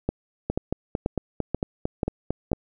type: two click trains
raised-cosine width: 2 ms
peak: -11 / -10 dBFS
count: 10 / 6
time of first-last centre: 0.5-2.532 / 0.09-2.517 s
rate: 4.43 / 2.06 Hz
effects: none